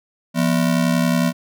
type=ring-modulated tone; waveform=square; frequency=207.7 Hz; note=G#3; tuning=in tune; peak=-13 dBFS; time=0.34-1.33 s; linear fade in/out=50 ms; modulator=35.5 Hz; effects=none